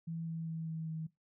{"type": "tone with pitch steps", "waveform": "sine", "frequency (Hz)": [164.81, 163.48, 162.17, 160.86, 159.56], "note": ["E3", "E3", "E3", "E3", "D#3"], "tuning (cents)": [0, -14, -28, -42, 44], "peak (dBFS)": -37, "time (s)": [0.07, 1.07], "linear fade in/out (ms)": 10, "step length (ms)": 200, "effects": ["noise-tail reverb RT60 0.2 s tail -20 dB re dry"]}